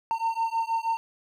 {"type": "beating tone pair", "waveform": "triangle", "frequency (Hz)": [906, 912.3], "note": ["A#5", "A#5"], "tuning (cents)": [-50, -38], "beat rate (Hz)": 6.3, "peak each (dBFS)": -26, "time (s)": [0.11, 0.97], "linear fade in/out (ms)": 0, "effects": []}